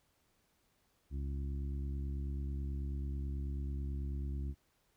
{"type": "harmonic tone", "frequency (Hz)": 69.2, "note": "C#2", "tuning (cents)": -2, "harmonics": [1, 2, 3, 4, 5], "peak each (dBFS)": [-36, -45, -51, -51, -55], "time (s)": [1.1, 4.55], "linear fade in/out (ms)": 50, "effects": ["pink hiss -75 dBFS RMS until 4.96 s"]}